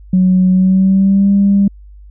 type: tone with pitch glide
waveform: sine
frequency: 184.8 to 199.21 Hz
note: F#3 to G3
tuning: -2 to +28 cents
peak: -6 dBFS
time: 0.13-1.68 s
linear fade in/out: 5 ms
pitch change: +130 cents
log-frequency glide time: 0.51-1.3 s
effects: tanh soft clip ceiling -2 dBFS + added 50 Hz sine -34 dBFS peak until 2.1 s